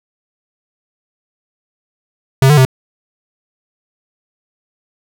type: tone with pitch steps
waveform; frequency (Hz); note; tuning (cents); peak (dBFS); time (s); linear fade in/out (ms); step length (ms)
square; 133.8 / 149 / 130.8; C3 / D3 / C3; +39 / +25 / 0; -6; 2.42-2.651; 2; 77
effects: none